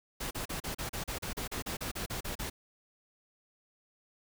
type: noise bursts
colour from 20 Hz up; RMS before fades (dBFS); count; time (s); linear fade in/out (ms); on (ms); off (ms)
pink; -37; 16; 0.2-2.5; 10; 110; 36
effects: none